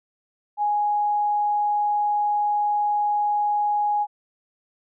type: tone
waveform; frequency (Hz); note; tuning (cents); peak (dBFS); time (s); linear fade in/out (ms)
sine; 830.6; G#5; 0; -19; 0.57-4.07; 50
effects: none